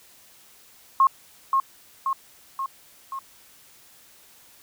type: tone with echo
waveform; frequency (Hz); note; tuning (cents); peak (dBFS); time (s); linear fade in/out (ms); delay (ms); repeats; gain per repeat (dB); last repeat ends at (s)
sine; 1078; C#6; -49; -13; 1-1.07; 2; 530; 4; -4; 3.19
effects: white hiss -53 dBFS RMS until 4.62 s